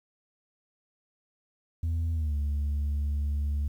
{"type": "tone with pitch glide", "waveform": "sine", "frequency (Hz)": [82.3, 72.48], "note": ["E2", "D2"], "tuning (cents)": [-2, -22], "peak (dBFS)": -23, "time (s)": [1.83, 3.68], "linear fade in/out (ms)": 5, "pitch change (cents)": -220, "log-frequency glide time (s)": [2.13, 2.35], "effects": ["tanh soft clip ceiling -25 dBFS", "10-bit"]}